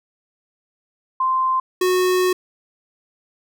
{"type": "tone pair in turn", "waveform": ["sine", "square"], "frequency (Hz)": [1042, 366.7], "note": ["C6", "F#4"], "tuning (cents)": [-7, -15], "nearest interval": "octave + tritone", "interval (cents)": 1808, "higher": "first", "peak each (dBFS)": -16, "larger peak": "neither", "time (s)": [[1.2, 1.6], [1.81, 2.33]], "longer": "second", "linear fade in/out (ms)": 5, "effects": []}